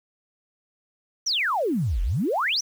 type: exponential two-way sweep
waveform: sine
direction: down then up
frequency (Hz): 6272 to 40.01 to 6272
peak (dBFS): -21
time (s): 1.26-2.61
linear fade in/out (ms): 10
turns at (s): 2.02
effects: 8-bit